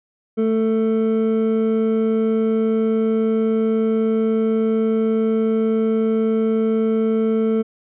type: tone pair together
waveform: triangle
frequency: 220.9 / 444.5 Hz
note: A3 / A4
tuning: +7 / +18 cents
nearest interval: octave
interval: 1211 cents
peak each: -16 / -17 dBFS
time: 0.37-7.63 s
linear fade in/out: 20 ms
effects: resampled to 8000 Hz